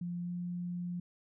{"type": "tone with pitch glide", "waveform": "sine", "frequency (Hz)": [174.61, 176.23], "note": ["F3", "F3"], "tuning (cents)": [0, 16], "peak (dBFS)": -35, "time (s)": [0.01, 1], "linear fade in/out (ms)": 5, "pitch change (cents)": 16, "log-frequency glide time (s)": [0.23, 0.3], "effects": []}